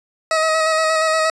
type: tone with vibrato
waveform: 20% pulse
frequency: 636 Hz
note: D#5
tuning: 38 cents sharp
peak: -10 dBFS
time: 0.31-1.3 s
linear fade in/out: 2 ms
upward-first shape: square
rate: 8.5 Hz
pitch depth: 18 cents each way
effects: resampled to 22050 Hz

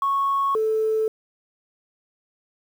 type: tone pair in turn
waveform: sine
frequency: 1104 / 438.1 Hz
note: C#6 / A4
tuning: -7 / -7 cents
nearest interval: octave + major third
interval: 1600 cents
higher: first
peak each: -18 dBFS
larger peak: neither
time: 0.02-0.55 / 0.55-1.08 s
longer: neither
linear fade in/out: 2 ms
effects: tanh soft clip ceiling -14 dBFS + 8-bit

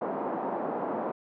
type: band-pass noise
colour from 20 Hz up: white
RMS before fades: -32 dBFS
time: 0.01-1.12 s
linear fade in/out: 10 ms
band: 200 to 920 Hz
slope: 24 dB/octave
effects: none

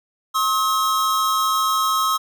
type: tone pair together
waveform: square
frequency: 1075 / 1280.5 Hz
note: C6 / D#6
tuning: +47 / +49 cents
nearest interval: minor third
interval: 302 cents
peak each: -22 / -20 dBFS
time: 0.34-2.18 s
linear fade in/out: 20 ms
effects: none

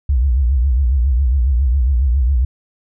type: tone with vibrato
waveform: sine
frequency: 64.4 Hz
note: C2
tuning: 27 cents flat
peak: -11 dBFS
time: 0.09-2.45 s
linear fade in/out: 5 ms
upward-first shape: triangle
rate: 7.3 Hz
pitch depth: 220 cents each way
effects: none

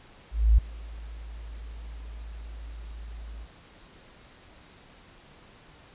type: tone with ADSR envelope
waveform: sine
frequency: 54.8 Hz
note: A1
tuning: 6 cents flat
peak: -13 dBFS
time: 0.31-3.48 s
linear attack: 270 ms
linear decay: 8 ms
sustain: -24 dB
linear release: 54 ms
effects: pink hiss -53 dBFS RMS until 5.94 s + resampled to 8000 Hz

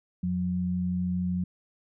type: tone pair together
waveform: sine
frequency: 87.28 / 180.2 Hz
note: F2 / F#3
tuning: -1 / -45 cents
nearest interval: octave + minor second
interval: 1256 cents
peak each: -34 / -26 dBFS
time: 0.23-1.44 s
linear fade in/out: 5 ms
effects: none

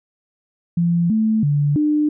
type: tone with pitch steps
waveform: sine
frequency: 171.1 / 219.1 / 145.1 / 300.3 Hz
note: F3 / A3 / D3 / D4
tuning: -35 / -7 / -21 / +39 cents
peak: -14 dBFS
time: 0.77-2.09 s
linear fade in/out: 5 ms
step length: 330 ms
effects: none

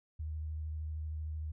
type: tone with vibrato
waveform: sine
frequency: 77.6 Hz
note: D#2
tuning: 4 cents flat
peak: -36 dBFS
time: 0.19-1.52 s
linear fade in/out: 10 ms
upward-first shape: square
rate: 13 Hz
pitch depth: 16 cents each way
effects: none

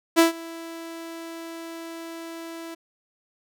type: tone with ADSR envelope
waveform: sawtooth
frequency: 331 Hz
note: E4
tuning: 7 cents sharp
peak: -8 dBFS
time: 0.16-2.75 s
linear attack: 31 ms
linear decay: 130 ms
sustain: -23 dB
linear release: 12 ms
effects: none

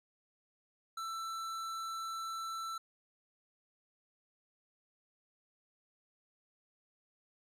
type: tone with hard clipping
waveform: sine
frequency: 1332 Hz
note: E6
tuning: 18 cents sharp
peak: -40 dBFS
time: 0.97-2.78 s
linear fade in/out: 5 ms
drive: 14 dB
effects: none

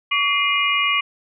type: tone cluster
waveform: sine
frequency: 1139 / 2096 / 2425 / 2888 Hz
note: C#6 / C7 / D#7 / F#7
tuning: +47 / +2 / -45 / -43 cents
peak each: -22 dBFS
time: 0.11-1.01 s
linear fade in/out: 10 ms
effects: none

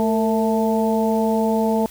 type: harmonic tone with a mistuned harmonic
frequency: 220 Hz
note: A3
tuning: in tune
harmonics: 1 / 2 / 3 / 4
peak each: -19 / -22 / -24 / -25 dBFS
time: 0-1.86 s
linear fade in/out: 0 ms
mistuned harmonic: 2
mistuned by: +51 cents
effects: added 60 Hz sine -47 dBFS peak until 1.9 s + white hiss -43 dBFS RMS until 1.9 s

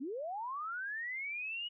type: linear sweep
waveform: sine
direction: up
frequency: 237.9 to 2931 Hz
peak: -37 dBFS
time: 0-1.69 s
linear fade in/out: 20 ms
effects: none

